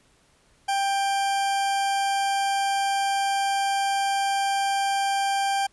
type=tone; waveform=40% pulse; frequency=790 Hz; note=G5; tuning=13 cents sharp; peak=-21 dBFS; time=0.68-5.67 s; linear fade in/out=10 ms; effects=pink hiss -61 dBFS RMS until 5.72 s + resampled to 24000 Hz